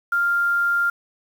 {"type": "tone with quantisation", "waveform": "sine", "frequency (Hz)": 1396.9, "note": "F6", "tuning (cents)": 0, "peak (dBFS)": -17, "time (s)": [0.12, 0.9], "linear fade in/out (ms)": 5, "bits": 7, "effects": []}